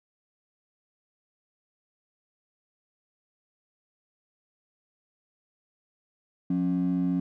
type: ring-modulated tone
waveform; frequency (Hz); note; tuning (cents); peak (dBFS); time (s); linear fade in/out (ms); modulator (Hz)
triangle; 225.3; A3; +41; -17; 6.5-7.2; 5; 47.3
effects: tanh soft clip ceiling -18 dBFS